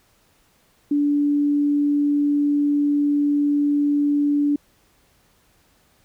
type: tone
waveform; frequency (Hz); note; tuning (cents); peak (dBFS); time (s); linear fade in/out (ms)
sine; 289.9; D4; -22; -16; 0.91-4.56; 5
effects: pink hiss -60 dBFS RMS until 6.04 s